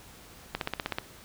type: click train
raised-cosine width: 0.3 ms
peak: -13 dBFS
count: 8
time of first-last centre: 0.55-0.985 s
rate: 16.1 Hz
effects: pink hiss -51 dBFS RMS until 1.24 s